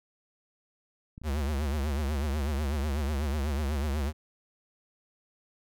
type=clicks; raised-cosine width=5 ms; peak=-31 dBFS; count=2; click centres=1.179 / 1.217 s
type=tone with vibrato; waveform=square; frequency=72.4 Hz; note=D2; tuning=24 cents flat; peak=-28 dBFS; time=1.23-4.13 s; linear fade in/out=50 ms; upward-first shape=triangle; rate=8.1 Hz; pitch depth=160 cents each way
effects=none